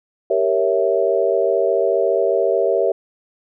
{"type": "chord", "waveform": "sine", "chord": "G diminished seventh", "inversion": "none", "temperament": "equal", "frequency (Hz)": [392, 466.2, 554.4, 659.3], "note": ["G4", "Bb4", "Db5", "Fb5"], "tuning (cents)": [0, 0, 0, 0], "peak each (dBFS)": -20, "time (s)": [0.3, 2.92], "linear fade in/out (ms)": 5, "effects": []}